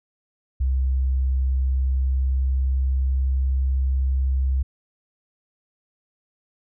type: tone with pitch glide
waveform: sine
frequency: 65.41 to 66.02 Hz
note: C2 to C2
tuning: 0 to +16 cents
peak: -18 dBFS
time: 0.6-4.63 s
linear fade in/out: 10 ms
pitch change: +16 cents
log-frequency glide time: 1.41-3.62 s
effects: none